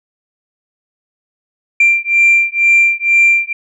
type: beating tone pair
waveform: sine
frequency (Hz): 2366 / 2368.1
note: D7 / D7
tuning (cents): +12 / +14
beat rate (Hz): 2.1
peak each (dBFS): -10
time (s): 1.8-3.53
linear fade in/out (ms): 5
effects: tanh soft clip ceiling -2 dBFS